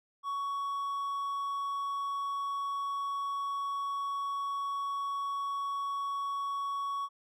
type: tone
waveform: triangle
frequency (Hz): 1118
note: C#6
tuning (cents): +14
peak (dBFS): -30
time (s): 0.23-7.09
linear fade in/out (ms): 50
effects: none